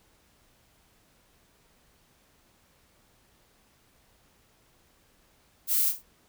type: noise with echo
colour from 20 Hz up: violet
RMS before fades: -25 dBFS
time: 5.67-5.93 s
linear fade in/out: 50 ms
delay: 34 ms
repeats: 3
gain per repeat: -8 dB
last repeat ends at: 6.032 s
effects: pink hiss -64 dBFS RMS until 6.28 s